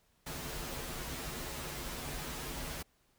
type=noise with comb filter; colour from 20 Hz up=pink; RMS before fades=-41 dBFS; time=0.26-2.83 s; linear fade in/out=10 ms; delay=10 ms; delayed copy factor=-0.95; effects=pink hiss -72 dBFS RMS until 3.18 s

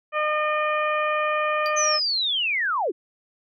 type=harmonic tone; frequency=608 Hz; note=D#5; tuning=40 cents flat; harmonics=1 / 2 / 3 / 4 / 5; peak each=-25 / -24 / -30 / -30 / -41 dBFS; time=0.12-2 s; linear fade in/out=50 ms
type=tone with exponential decay; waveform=triangle; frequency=4699 Hz; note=D8; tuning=in tune; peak=-25 dBFS; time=1.66-1.75 s; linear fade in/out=0 ms; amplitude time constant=19 ms
type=linear sweep; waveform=sine; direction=down; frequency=6272 to 288.3 Hz; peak=-21 dBFS; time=1.76-2.92 s; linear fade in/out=20 ms
effects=none

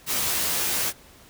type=noise with comb filter; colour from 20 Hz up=white; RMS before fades=-25 dBFS; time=0.06-0.93 s; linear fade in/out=50 ms; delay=14 ms; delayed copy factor=+0.85; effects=pink hiss -51 dBFS RMS until 1.29 s

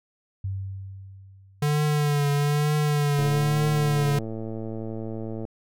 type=tone with exponential decay; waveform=sine; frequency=96.6 Hz; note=G2; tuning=25 cents flat; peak=-25 dBFS; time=0.44-2.15 s; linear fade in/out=5 ms; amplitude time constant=370 ms
type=tone with vibrato; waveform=square; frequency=146.83 Hz; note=D3; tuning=in tune; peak=-21 dBFS; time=1.62-4.19 s; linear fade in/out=5 ms; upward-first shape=triangle; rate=1.1 Hz; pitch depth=47 cents each way
type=click train; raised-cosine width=2 ms; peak=-21 dBFS; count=252; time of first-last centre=3.19-5.451 s; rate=111 Hz
effects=none

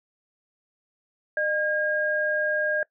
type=tone pair together; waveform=sine; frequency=608 / 1623.2 Hz; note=D#5 / G#6; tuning=-40 / -40 cents; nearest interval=octave + perfect fourth; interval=1700 cents; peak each=-26 / -24 dBFS; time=1.37-2.83 s; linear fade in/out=2 ms; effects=noise-tail reverb RT60 0.1 s tail -22 dB re dry

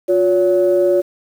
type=tone pair together; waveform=sine; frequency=356.6 / 566 Hz; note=F4 / C#5; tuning=+36 / +36 cents; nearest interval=minor sixth; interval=800 cents; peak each=-13 dBFS; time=0.08-1.02 s; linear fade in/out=20 ms; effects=tanh soft clip ceiling -4 dBFS + 7-bit

